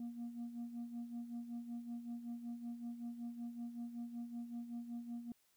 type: tone with tremolo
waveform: sine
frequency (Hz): 236.8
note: A#3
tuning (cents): +27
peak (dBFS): -38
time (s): 0-5.32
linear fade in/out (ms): 2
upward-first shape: sine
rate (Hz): 5.3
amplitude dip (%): 70
effects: tanh soft clip ceiling -40 dBFS + white hiss -75 dBFS RMS until 5.56 s